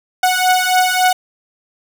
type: beating tone pair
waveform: sawtooth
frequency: 735 / 738.6 Hz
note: F#5 / F#5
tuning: -12 / -3 cents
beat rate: 3.6 Hz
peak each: -11 dBFS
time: 0.23-1.13 s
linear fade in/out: 5 ms
effects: 7-bit